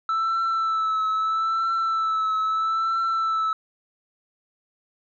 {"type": "tone with vibrato", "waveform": "sine", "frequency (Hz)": 1318.5, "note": "E6", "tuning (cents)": 0, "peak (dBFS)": -18, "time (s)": [0.09, 3.53], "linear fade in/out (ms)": 2, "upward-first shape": "triangle", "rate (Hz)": 0.77, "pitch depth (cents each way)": 36, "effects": ["tanh soft clip ceiling -20 dBFS"]}